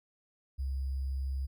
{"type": "tone with sample-and-hold", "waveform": "sine", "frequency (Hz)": 66.9, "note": "C2", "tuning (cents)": 39, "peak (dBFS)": -31, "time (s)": [0.58, 1.47], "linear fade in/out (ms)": 20, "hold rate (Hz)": 4900, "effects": []}